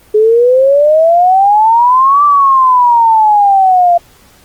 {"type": "exponential two-way sweep", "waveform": "sine", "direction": "up then down", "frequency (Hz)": [420, 1174.7, 685], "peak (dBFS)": -4, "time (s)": [0.14, 3.98], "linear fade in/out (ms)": 10, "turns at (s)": 2.24, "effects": ["pink hiss -44 dBFS RMS until 4.44 s", "Opus 24 kbps"]}